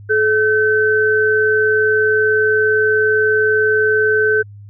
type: tone pair together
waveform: sine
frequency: 430 / 1532.3 Hz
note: A4 / G6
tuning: -40 / -40 cents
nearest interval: octave + minor seventh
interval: 2200 cents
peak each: -14 dBFS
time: 0.09-4.43 s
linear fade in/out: 20 ms
effects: added 102 Hz sine -34 dBFS peak until 4.69 s